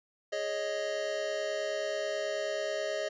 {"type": "chord", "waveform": "square", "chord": "Ab suspended fourth", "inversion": "none", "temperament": "just", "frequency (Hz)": [415.3, 553.7, 623], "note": ["Ab4", "Db5", "Eb5"], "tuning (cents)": [0, -2, 2], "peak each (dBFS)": [-40, -38, -34], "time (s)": [0.32, 3.09], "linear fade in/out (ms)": 10, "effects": ["resampled to 16000 Hz"]}